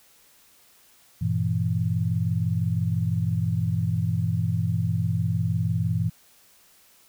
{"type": "chord", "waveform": "sine", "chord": "E diminished", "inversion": "first", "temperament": "just", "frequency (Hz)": [98.89, 118.67, 164.81], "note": ["G2", "Bb2", "E3"], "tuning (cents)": [16, 31, 0], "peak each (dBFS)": -26, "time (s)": [1.21, 6.1], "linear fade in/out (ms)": 10, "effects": ["white hiss -57 dBFS RMS until 7.08 s"]}